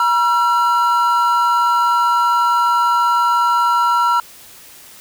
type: tone pair together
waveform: triangle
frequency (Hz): 958.8 / 1356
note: A#5 / E6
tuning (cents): +48 / +49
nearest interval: tritone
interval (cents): 601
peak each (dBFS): -13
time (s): 0-4.2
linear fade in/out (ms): 2
effects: white hiss -41 dBFS RMS until 5 s